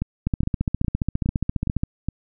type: two click trains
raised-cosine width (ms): 5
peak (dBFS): -9 / -11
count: 24 / 6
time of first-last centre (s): 0.27-1.835 / 0.02-2.086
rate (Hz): 14.7 / 2.42
effects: none